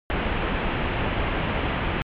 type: low-pass noise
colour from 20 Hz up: pink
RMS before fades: -25 dBFS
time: 0.1-2.02 s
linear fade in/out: 0 ms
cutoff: 3100 Hz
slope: 48 dB/octave
effects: MP3 96 kbps